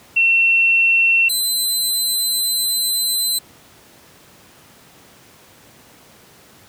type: tone pair in turn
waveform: sine / 20% pulse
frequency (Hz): 2710 / 4048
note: E7 / B7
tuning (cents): +47 / +42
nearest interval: perfect fifth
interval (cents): 695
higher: second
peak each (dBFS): -11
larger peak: neither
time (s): 0.16-1.29 / 1.29-3.39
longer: second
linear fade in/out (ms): 10
effects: pink hiss -47 dBFS RMS until 6.68 s + high-pass 100 Hz 12 dB/octave